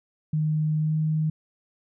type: tone with pitch glide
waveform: sine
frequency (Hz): 154.3 to 155.91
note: D#3 to D#3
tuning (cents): -14 to +4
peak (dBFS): -21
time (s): 0.33-1.3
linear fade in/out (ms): 5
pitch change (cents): +18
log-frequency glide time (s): 0.79-0.95
effects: none